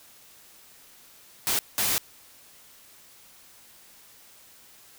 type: noise bursts at uneven times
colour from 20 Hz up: white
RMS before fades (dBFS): -25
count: 2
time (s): 1.47-1.59 / 1.78-1.98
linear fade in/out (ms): 0
effects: white hiss -53 dBFS RMS until 4.98 s